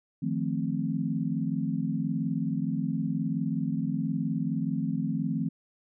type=chord; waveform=sine; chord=F dominant seventh; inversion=third; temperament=equal; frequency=155.56 / 174.61 / 220 / 261.6 Hz; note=Eb3 / F3 / A3 / C4; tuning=0 / 0 / 0 / 0 cents; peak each=-32 / -32 / -32 / -32 dBFS; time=0.22-5.49 s; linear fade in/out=10 ms; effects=none